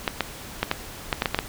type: clicks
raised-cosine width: 0.3 ms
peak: -5 dBFS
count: 9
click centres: 0.078 / 0.207 / 0.63 / 0.714 / 1.128 / 1.221 / 1.258 / 1.346 / 1.389 s
effects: pink hiss -39 dBFS RMS until 1.48 s